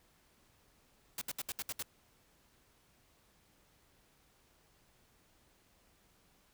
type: noise bursts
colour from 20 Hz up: white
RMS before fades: -39 dBFS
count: 7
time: 1.18-1.826 s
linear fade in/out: 2 ms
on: 34 ms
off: 68 ms
effects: pink hiss -69 dBFS RMS until 6.53 s